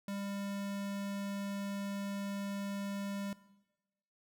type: tone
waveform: square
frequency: 199.5 Hz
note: G3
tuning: 31 cents sharp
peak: -38 dBFS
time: 0.08-3.33 s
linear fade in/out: 2 ms
effects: noise-tail reverb RT60 1.0 s tail -17 dB re dry